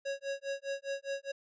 square tone with tremolo, 552 Hz, C#5, 7 cents flat, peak -33 dBFS, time 0.05-1.32 s, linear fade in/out 10 ms, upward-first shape sine, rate 4.9 Hz, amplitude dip 100%, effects resampled to 16000 Hz

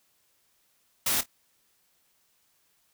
white noise with echo, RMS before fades -26 dBFS, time 1.06-1.21 s, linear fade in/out 5 ms, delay 25 ms, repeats 2, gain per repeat -14 dB, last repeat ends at 1.26 s, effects white hiss -69 dBFS RMS until 2.93 s

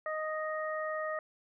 harmonic tone, 622.3 Hz, D#5, in tune, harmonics 1 / 2 / 3, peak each -35 / -38 / -40 dBFS, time 0.06-1.19 s, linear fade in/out 2 ms, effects none

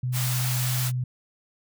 sine tone, 125.8 Hz, B2, 32 cents sharp, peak -24 dBFS, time 0.03-1.04 s, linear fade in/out 5 ms
white high-pass noise, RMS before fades -30 dBFS, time 0.12-0.92 s, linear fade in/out 50 ms, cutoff 580 Hz, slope 96 dB/octave
effects none

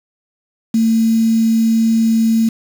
sine tone with quantisation, 225.2 Hz, A3, 40 cents sharp, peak -10 dBFS, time 0.74-2.49 s, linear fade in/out 5 ms, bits 5, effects none

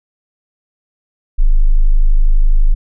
sine tone, 26.02 Hz, G#0, 4 cents sharp, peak -5 dBFS, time 1.38-2.75 s, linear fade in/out 20 ms, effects none

